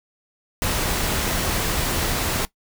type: noise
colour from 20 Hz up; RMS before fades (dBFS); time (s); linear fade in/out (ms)
pink; -23; 0.62-2.45; 0
effects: noise-tail reverb RT60 0.1 s tail -19 dB re dry